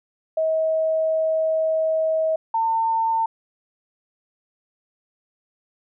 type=tone pair in turn; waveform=sine; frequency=638 / 902.3 Hz; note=D#5 / A5; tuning=+43 / +43 cents; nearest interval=tritone; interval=600 cents; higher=second; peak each=-18 dBFS; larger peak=neither; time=0.37-2.36 / 2.54-3.26 s; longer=first; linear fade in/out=5 ms; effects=none